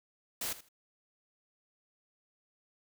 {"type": "noise with echo", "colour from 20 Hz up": "white", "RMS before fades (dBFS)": -36, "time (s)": [0.41, 0.53], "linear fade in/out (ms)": 5, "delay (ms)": 79, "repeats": 2, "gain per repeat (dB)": -15, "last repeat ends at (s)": 0.688, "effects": []}